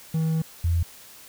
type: tone pair in turn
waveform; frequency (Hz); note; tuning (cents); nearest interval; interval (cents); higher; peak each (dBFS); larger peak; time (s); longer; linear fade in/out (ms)
triangle / sine; 160.4 / 84.65; E3 / E2; -47 / +46; major seventh; 1107; first; -19; neither; 0.14-0.42 / 0.64-0.83; first; 5
effects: white hiss -47 dBFS RMS until 1.28 s